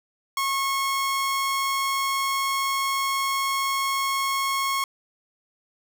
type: tone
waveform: sawtooth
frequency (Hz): 1091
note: C#6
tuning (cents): -28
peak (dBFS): -19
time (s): 0.37-4.84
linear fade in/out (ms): 2
effects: none